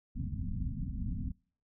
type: low-pass noise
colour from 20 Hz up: pink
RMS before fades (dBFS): -36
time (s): 0.15-1.32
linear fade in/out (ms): 10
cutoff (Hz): 260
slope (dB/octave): 96
effects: noise-tail reverb RT60 0.5 s tail -26 dB re dry